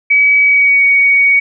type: tone with pitch glide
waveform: sine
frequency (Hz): 2277 to 2243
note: C#7 to C#7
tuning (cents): +46 to +20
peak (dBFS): -6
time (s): 0.1-1.4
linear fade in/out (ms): 10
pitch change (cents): -26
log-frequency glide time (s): 0.42-0.83
effects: none